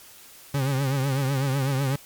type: tone with vibrato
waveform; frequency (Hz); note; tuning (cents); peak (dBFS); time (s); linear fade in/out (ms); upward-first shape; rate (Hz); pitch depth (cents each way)
40% pulse; 135.8; C#3; -35; -21; 0.54-1.96; 5; triangle; 8; 100
effects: white hiss -48 dBFS RMS until 2.05 s + MP3 96 kbps